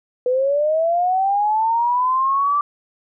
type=linear sweep; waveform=sine; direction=up; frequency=490.9 to 1173 Hz; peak=-15 dBFS; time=0.26-2.61 s; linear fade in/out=2 ms; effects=none